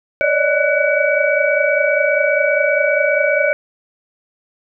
sine tone cluster, 564 / 589 / 619 / 1486 / 2278 Hz, C#5 / D5 / D#5 / F#6 / C#7, +30 / +5 / -9 / +7 / +47 cents, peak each -19 dBFS, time 0.21-3.53 s, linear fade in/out 0 ms, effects none

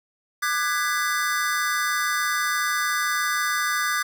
square chord, G# half-diminished seventh, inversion second, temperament just, 1196.1 / 1495.1 / 1661.2 / 1993.5 Hz, D6 / F#6 / G#6 / B6, +31 / +18 / 0 / +16 cents, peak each -27 / -29 / -28 / -31 dBFS, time 0.42-4.03 s, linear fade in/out 10 ms, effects none

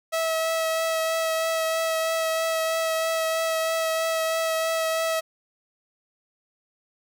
sawtooth tone with vibrato, 648 Hz, E5, 30 cents flat, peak -19 dBFS, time 0.12-5.21 s, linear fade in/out 20 ms, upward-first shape triangle, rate 3.1 Hz, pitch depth 14 cents each way, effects none

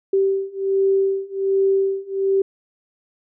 sine beating tone pair, 388.3 / 389.6 Hz, G4 / G4, -16 / -11 cents, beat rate 1.3 Hz, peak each -20 / -19 dBFS, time 0.13-2.42 s, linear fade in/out 5 ms, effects none

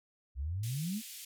sine exponential sweep, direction up, 61.74 to 233.1 Hz, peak -33 dBFS, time 0.35-1.02 s, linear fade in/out 50 ms
white band-pass noise, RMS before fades -47 dBFS, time 0.63-1.25 s, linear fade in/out 5 ms, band 2300 to 14000 Hz, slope 24 dB/octave
effects none

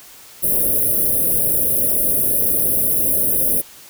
white band-stop noise, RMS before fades -17 dBFS, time 0.42-3.62 s, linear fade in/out 20 ms, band 640 to 9600 Hz, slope 96 dB/octave, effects white hiss -42 dBFS RMS until 3.89 s

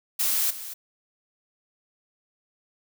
blue noise with echo, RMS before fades -24 dBFS, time 0.19-0.51 s, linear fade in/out 10 ms, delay 230 ms, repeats 1, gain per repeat -13 dB, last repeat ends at 0.74 s, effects none

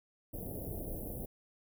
pink band-stop noise, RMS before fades -41 dBFS, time 0.33-1.26 s, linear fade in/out 10 ms, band 680 to 11000 Hz, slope 48 dB/octave, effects none

